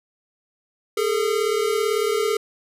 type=tone pair together; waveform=square; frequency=411.5 / 449.5 Hz; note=G#4 / A4; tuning=-16 / +37 cents; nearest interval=major second; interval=153 cents; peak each=-23 dBFS; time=0.97-2.37 s; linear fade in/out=5 ms; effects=resampled to 32000 Hz